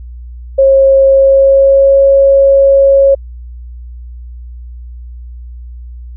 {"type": "tone with pitch glide", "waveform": "sine", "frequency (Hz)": [541, 548.9], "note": ["C#5", "C#5"], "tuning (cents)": [-42, -17], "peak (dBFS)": -3, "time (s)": [0.58, 3.15], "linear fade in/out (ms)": 10, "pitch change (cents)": 25, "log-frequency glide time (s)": [1.07, 1.99], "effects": ["added 60 Hz sine -25 dBFS peak until 6.16 s"]}